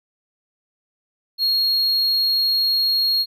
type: tone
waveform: triangle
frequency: 4283 Hz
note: C8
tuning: 40 cents sharp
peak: -15 dBFS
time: 1.38-3.26 s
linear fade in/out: 50 ms
effects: none